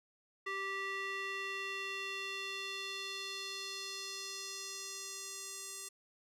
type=tone with band-pass filter sweep; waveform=square; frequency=390.3 Hz; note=G4; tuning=8 cents flat; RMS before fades=-42 dBFS; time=0.46-5.89 s; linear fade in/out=10 ms; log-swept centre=1800 to 8100 Hz; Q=1.9; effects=none